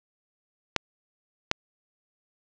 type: clicks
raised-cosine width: 0.2 ms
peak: -4 dBFS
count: 2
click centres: 0.763 / 1.514 s
effects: low-pass 6000 Hz 12 dB/octave